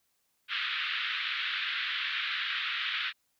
white band-pass noise, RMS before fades -33 dBFS, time 0.48-3.13 s, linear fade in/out 50 ms, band 1300 to 3700 Hz, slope 48 dB/octave, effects white hiss -75 dBFS RMS until 3.39 s

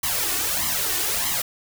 white noise with flanger, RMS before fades -24 dBFS, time 0.03-1.42 s, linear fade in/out 5 ms, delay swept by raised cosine 0.97 to 2.77 ms, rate 1.6 Hz, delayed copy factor +0.8, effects none

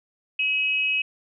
sine tone pair together, 2550 / 2915 Hz, D#7 / F#7, +42 / -26 cents, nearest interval major second, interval 232 cents, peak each -21 / -29 dBFS, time 0.39-1.02 s, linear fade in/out 5 ms, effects none

